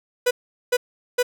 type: tone bursts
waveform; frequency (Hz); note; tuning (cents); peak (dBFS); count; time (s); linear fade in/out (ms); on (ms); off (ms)
45% pulse; 493.9; B4; 0; -16; 3; 0.26-1.23; 10; 50; 410
effects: none